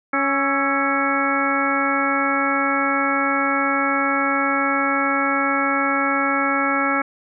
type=harmonic tone with a mistuned harmonic; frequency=277.2 Hz; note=C#4; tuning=in tune; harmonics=1 / 2 / 3 / 4 / 5 / 6 / 7 / 8; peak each=-24 / -27 / -27 / -28 / -22 / -26 / -34 / -25 dBFS; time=0.13-7.02 s; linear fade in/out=5 ms; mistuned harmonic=5; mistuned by=-63 cents; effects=none